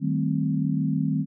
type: chord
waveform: sine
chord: A half-diminished seventh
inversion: second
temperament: equal with one note detuned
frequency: 155.56 / 194.19 / 220 / 261.6 Hz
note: Eb3 / G3 / A3 / C4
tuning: 0 / -16 / 0 / 0 cents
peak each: -25 / -28 / -30 / -27 dBFS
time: 0-1.26 s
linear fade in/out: 50 ms
effects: none